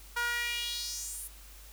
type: tone with high-pass filter sweep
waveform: sawtooth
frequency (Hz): 477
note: A#4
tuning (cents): +40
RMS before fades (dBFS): -35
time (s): 0.16-1.28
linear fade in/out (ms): 10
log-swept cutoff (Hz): 1200 to 11000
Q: 3.1
effects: added 50 Hz sine -50 dBFS peak until 1.72 s + white hiss -54 dBFS RMS until 1.72 s